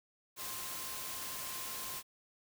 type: tone in noise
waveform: sine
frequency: 1053 Hz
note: C6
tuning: 11 cents sharp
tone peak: -51 dBFS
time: 0.36-2.03 s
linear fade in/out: 50 ms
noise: white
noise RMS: -42 dBFS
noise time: 0.36-2.03 s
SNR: -12 dB
effects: none